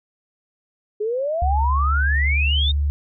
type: exponential sweep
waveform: sine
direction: up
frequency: 410 to 3729 Hz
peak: -20 dBFS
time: 1-2.72 s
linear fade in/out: 10 ms
type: tone with pitch glide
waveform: sine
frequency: 70.1 to 72.36 Hz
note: C#2 to D2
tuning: +20 to -25 cents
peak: -17 dBFS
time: 1.42-2.9 s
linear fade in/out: 0 ms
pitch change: +55 cents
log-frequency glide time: 1.73-2.76 s
effects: none